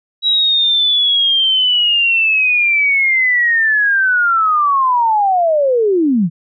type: linear sweep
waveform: sine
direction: down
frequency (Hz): 3888 to 151.8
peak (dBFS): -10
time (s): 0.22-6.3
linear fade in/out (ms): 50
effects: none